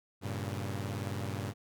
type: chord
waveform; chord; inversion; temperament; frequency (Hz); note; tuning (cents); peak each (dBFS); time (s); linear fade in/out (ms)
sawtooth; G diminished; none; equal; 98 / 116.54 / 138.59; G2 / Bb2 / Db3; 0 / 0 / 0; -33 / -36 / -38; 0.21-1.54; 50
effects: none